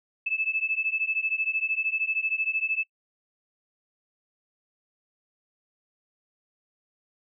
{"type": "beating tone pair", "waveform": "sine", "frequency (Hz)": [2610, 2623], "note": ["E7", "E7"], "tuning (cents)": [-18, -9], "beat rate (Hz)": 13, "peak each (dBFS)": [-28, -27], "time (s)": [0.26, 2.84], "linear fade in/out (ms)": 10, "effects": ["noise-tail reverb RT60 0.1 s tail -22 dB re dry"]}